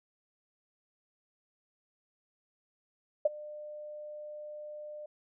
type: tone with ADSR envelope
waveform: sine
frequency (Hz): 600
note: D5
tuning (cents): +37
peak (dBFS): -19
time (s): 3.25-5.06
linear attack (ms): 7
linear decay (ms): 22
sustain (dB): -22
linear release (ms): 5
effects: none